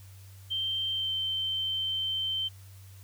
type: tone with pitch glide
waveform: sine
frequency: 3136 to 3107 Hz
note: G7 to G7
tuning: 0 to -16 cents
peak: -28 dBFS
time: 0.5-2.49 s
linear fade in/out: 20 ms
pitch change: -16 cents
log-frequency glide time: 0.92-1.12 s
effects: added 96 Hz sine -47 dBFS peak until 3.03 s + white hiss -58 dBFS RMS until 3.03 s